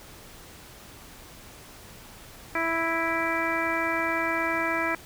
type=harmonic tone with a mistuned harmonic; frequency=329.6 Hz; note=E4; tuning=in tune; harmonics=1 / 2 / 3 / 4 / 5 / 6 / 7; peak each=-32 / -32 / -32 / -32 / -32 / -32 / -32 dBFS; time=2.55-4.95 s; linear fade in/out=2 ms; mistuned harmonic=7; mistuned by=+19 cents; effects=pink hiss -47 dBFS RMS until 5.05 s